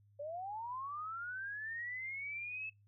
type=linear sweep; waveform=sine; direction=up; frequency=559 to 2623 Hz; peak=-40 dBFS; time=0.19-2.7 s; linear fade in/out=10 ms; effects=noise-tail reverb RT60 0.2 s tail -21 dB re dry + added 102 Hz sine -64 dBFS peak until 2.87 s